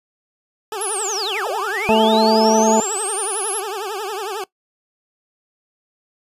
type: tone with vibrato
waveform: 20% pulse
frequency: 408 Hz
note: G#4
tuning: 31 cents flat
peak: -19 dBFS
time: 0.72-4.44 s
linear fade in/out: 2 ms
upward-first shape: triangle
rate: 11 Hz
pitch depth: 200 cents each way
type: linear two-way sweep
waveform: sine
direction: down then up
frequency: 11210 to 430 to 11210 Hz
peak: -22 dBFS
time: 0.81-3.6 s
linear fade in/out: 2 ms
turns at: 1.48 s
type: harmonic tone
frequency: 220 Hz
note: A3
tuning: in tune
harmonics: 1 / 2 / 3 / 4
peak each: -17 / -17 / -17 / -17 dBFS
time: 1.89-2.8 s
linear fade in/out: 0 ms
effects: noise-tail reverb RT60 0.1 s tail -20 dB re dry + resampled to 32000 Hz